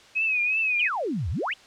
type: tone with vibrato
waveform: sine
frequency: 2531 Hz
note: D#7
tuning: 29 cents sharp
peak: -21 dBFS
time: 0.15-0.89 s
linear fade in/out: 20 ms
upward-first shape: triangle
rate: 2.8 Hz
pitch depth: 100 cents each way
type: exponential two-way sweep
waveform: sine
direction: down then up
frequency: 3333 to 69.6 to 3333 Hz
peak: -25 dBFS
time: 0.79-1.54 s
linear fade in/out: 10 ms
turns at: 1.3 s
effects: white hiss -51 dBFS RMS until 1.66 s + low-pass 5000 Hz 12 dB/octave